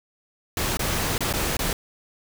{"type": "noise with dropouts", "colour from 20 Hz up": "pink", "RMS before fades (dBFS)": -25, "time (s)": [0.57, 1.73], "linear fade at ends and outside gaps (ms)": 2, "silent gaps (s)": [[0.771, 0.793], [1.18, 1.206], [1.328, 1.337], [1.569, 1.591]], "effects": []}